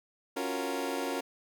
25% pulse chord, Gb major seventh, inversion second, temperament equal, 277.2 / 349.2 / 370 / 466.2 Hz, Db4 / F4 / Gb4 / Bb4, 0 / 0 / 0 / 0 cents, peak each -32 / -35 / -35 / -33 dBFS, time 0.36-1.21 s, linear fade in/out 10 ms, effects none

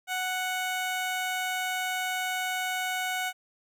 15% pulse tone, 740 Hz, F#5, in tune, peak -22 dBFS, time 0.07-3.33 s, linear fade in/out 50 ms, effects none

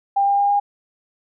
sine tone with pitch steps, 797 / 802.1 / 807.2 / 812.3 Hz, G5 / G5 / G#5 / G#5, +28 / +40 / -49 / -39 cents, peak -14 dBFS, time 0.16-0.6 s, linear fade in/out 10 ms, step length 110 ms, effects none

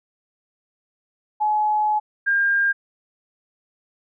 sine tone pair in turn, 849 / 1605.8 Hz, G#5 / G6, +38 / +41 cents, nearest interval major seventh, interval 1103 cents, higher second, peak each -17 / -16 dBFS, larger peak second, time 1.4-2 / 2.26-2.73 s, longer first, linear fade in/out 20 ms, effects none

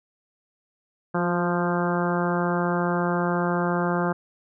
harmonic tone with a mistuned harmonic, 174.6 Hz, F3, in tune, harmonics 1 / 2 / 3 / 4 / 5 / 6 / 7 / 8 / 9, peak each -25 / -28 / -30 / -31 / -32 / -33 / -33 / -34 / -35 dBFS, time 1.14-4.13 s, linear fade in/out 10 ms, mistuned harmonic 2, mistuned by +23 cents, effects none

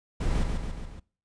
brown noise with echo, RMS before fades -26 dBFS, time 0.2-0.44 s, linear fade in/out 10 ms, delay 140 ms, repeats 4, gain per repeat -4 dB, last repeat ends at 1 s, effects noise-tail reverb RT60 0.4 s tail -23 dB re dry + resampled to 22050 Hz

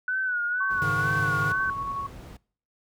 sine tone with vibrato, 1480 Hz, F#6, in tune, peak -24 dBFS, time 0.08-1.7 s, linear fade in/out 2 ms, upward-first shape sine, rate 2.1 Hz, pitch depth 69 cents each way
sine tone with tremolo, 1110 Hz, C#6, 2 cents sharp, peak -27 dBFS, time 0.6-2.07 s, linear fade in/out 10 ms, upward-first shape square, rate 11 Hz, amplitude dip 25%
brown noise, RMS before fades -38 dBFS, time 0.7-2.37 s, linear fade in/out 5 ms
square chord, Ab suspended fourth, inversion none, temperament equal with one note detuned, 104.25 / 138.59 / 155.56 Hz, Ab2 / Db3 / Eb3, +7 / 0 / 0 cents, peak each -33 dBFS, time 0.82-1.52 s, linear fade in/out 0 ms
effects noise-tail reverb RT60 0.5 s tail -24 dB re dry + high-pass 60 Hz 12 dB/octave

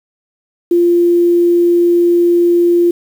sine tone with quantisation, 346.6 Hz, F4, 13 cents flat, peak -7 dBFS, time 0.71-2.91 s, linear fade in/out 5 ms, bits 6, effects none

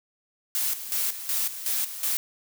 blue noise with tremolo, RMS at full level -26 dBFS, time 0.55-2.17 s, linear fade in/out 0 ms, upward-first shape square, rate 2.7 Hz, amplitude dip 70%, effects none

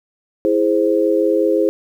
sine chord, E augmented, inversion none, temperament equal, 329.6 / 415.3 / 523.3 Hz, E4 / G#4 / B#4, 0 / 0 / 0 cents, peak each -17 dBFS, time 0.45-1.69 s, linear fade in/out 0 ms, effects 8-bit

